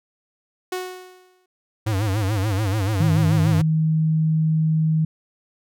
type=tone with exponential decay; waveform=sawtooth; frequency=367.6 Hz; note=F#4; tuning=11 cents flat; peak=-19 dBFS; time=0.72-1.46 s; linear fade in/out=5 ms; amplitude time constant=160 ms
type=tone with vibrato; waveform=square; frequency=101.9 Hz; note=G#2; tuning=32 cents flat; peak=-20 dBFS; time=1.86-3.62 s; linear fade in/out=10 ms; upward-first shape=sine; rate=6.9 Hz; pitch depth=150 cents each way
type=tone; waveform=sine; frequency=158 Hz; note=D#3; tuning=27 cents sharp; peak=-16 dBFS; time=3-5.05 s; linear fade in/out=5 ms
effects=none